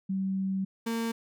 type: tone pair in turn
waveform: sine / 35% pulse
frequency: 191.8 / 228.7 Hz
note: G3 / A#3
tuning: -37 / -33 cents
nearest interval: minor third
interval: 304 cents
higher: second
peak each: -27 dBFS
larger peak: neither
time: 0.09-0.65 / 0.86-1.12 s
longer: first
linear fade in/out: 10 ms
effects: none